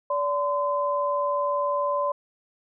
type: tone pair together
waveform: sine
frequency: 577 / 1024.2 Hz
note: D5 / C6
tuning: -31 / -37 cents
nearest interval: minor seventh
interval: 994 cents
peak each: -25 dBFS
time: 0.1-2.12 s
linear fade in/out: 5 ms
effects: none